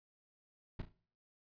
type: noise with echo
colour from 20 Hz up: brown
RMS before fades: -39 dBFS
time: 0.79-0.82 s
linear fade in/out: 5 ms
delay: 35 ms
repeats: 3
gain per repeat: -10 dB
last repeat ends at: 0.925 s
effects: noise-tail reverb RT60 0.5 s tail -20 dB re dry + resampled to 11025 Hz